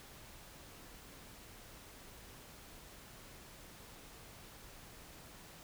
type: silence
effects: pink hiss -55 dBFS RMS until 5.63 s